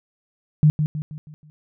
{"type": "tone with echo", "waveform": "sine", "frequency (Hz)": 151.8, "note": "D#3", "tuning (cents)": -42, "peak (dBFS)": -10, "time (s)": [0.63, 0.7], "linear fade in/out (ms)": 0, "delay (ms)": 160, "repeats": 5, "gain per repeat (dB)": -7, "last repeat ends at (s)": 1.5, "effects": []}